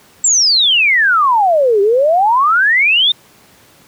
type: exponential two-way sweep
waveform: sine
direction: down then up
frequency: 7700 to 388.2 to 3698 Hz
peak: -8 dBFS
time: 0.24-3.12 s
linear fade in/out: 5 ms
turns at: 1.81 s
effects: pink hiss -46 dBFS RMS until 3.87 s + high-pass 100 Hz 12 dB/octave